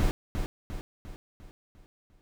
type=noise with echo; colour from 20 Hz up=brown; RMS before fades=-24 dBFS; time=0-0.11 s; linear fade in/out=0 ms; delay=350 ms; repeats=6; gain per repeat=-6 dB; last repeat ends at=2.21 s; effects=none